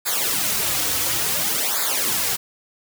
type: noise with flanger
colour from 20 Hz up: white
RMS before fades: -22 dBFS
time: 0.05-2.37 s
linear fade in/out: 20 ms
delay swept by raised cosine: 0.34 to 5.04 ms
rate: 0.57 Hz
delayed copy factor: -0.9
effects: none